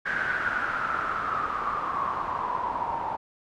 white noise with low-pass filter sweep, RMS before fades -29 dBFS, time 0.05-3.17 s, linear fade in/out 20 ms, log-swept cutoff 1600 to 900 Hz, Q 9.8, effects none

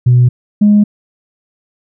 sine tone pair in turn, 123.47 / 207.7 Hz, B2 / G#3, 0 / 0 cents, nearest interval major sixth, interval 900 cents, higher second, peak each -3 dBFS, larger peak neither, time 0.06-0.29 / 0.61-0.84 s, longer neither, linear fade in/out 10 ms, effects tanh soft clip ceiling -1 dBFS

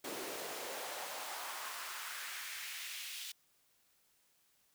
pink noise with high-pass filter sweep, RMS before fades -44 dBFS, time 0.04-3.32 s, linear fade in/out 5 ms, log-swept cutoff 330 to 3200 Hz, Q 1.6, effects white hiss -73 dBFS RMS until 4.74 s

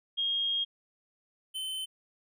sine / square tone pair in turn, 3248 / 3066 Hz, G#7 / G7, -39 / -39 cents, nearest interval minor second, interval 100 cents, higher first, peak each -27 / -34 dBFS, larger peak first, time 0.17-0.65 / 1.54-1.86 s, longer first, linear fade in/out 20 ms, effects none

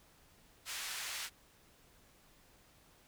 pink band-pass noise, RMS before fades -42 dBFS, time 0.65-1.3 s, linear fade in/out 50 ms, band 1600 to 11000 Hz, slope 12 dB/octave, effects pink hiss -65 dBFS RMS until 3.07 s

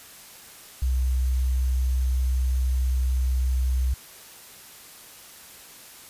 sine tone with sample-and-hold, 63.9 Hz, C2, 40 cents flat, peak -20 dBFS, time 0.82-3.94 s, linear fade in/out 5 ms, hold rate 6300 Hz, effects white hiss -46 dBFS RMS until 6.09 s + resampled to 32000 Hz

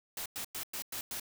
white noise bursts, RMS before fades -39 dBFS, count 6, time 0.17-1.198 s, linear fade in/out 2 ms, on 88 ms, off 100 ms, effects none

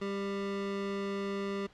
square tone pair together, 198.59 / 396.5 Hz, G3 / G4, +23 / +20 cents, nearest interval octave, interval 1197 cents, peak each -37 / -36 dBFS, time 0.01-1.67 s, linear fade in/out 10 ms, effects pink hiss -60 dBFS RMS until 1.73 s + low-pass 4000 Hz 12 dB/octave

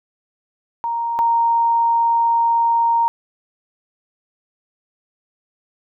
sine tone pair in turn, 932.3 / 929 Hz, A#5 / A#5, 0 / -6 cents, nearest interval unison, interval 6 cents, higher first, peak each -19 / -13 dBFS, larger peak second, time 0.84-1.19 / 1.19-3.08 s, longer second, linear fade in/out 0 ms, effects none

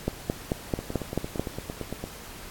two click trains, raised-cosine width 2 ms, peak -11 / -18 dBFS, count 7 / 12, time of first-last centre 0.08-1.396 / 0.79-2.04 s, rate 4.56 / 8.8 Hz, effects pink hiss -43 dBFS RMS until 2.5 s + AAC 64 kbps

